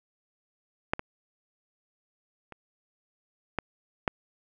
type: clicks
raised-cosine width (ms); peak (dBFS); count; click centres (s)
0.5; -9 / -19 / -28 / -12 / -9; 5; 0.935 / 0.994 / 2.523 / 3.587 / 4.078
effects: none